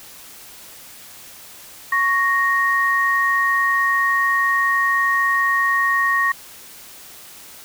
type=tone pair together; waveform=sine; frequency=1108.8 / 1864.7 Hz; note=C#6 / A#6; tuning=0 / 0 cents; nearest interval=major sixth; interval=900 cents; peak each=-19 / -17 dBFS; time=1.92-6.32 s; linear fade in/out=5 ms; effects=white hiss -41 dBFS RMS until 7.64 s